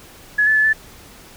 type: tone with pitch steps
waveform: sine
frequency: 1695 / 1742 / 1728 / 1752 Hz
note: G#6 / A6 / A6 / A6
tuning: +35 / -18 / -32 / -8 cents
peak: -12 dBFS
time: 0.38-0.732 s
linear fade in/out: 10 ms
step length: 88 ms
effects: pink hiss -43 dBFS RMS until 1.36 s